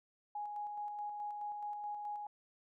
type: tone with tremolo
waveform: sine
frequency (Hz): 830.6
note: G#5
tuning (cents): 0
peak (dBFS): -38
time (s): 0.35-2.27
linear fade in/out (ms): 5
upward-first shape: square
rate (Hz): 4.7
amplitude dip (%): 30
effects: none